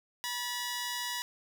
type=tone pair together; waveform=10% pulse; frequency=972 / 1731.9 Hz; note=B5 / A6; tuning=-28 / -28 cents; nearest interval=minor seventh; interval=1000 cents; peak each=-26 / -31 dBFS; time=0.24-1.22 s; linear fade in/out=0 ms; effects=none